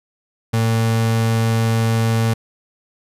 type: tone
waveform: 35% pulse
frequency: 113.3 Hz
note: A#2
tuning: 49 cents flat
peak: -13 dBFS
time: 0.53-2.34 s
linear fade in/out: 10 ms
effects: resampled to 32000 Hz